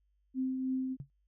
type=tone with tremolo; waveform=sine; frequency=260.4 Hz; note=C4; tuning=8 cents flat; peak=-29 dBFS; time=0.34-0.97 s; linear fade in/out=50 ms; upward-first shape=triangle; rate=3.2 Hz; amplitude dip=40%
type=tone with exponential decay; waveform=sine; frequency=138.59 Hz; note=C#3; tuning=in tune; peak=-35 dBFS; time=1-1.1 s; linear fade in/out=0 ms; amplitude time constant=20 ms
effects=added 50 Hz sine -70 dBFS peak until 1.27 s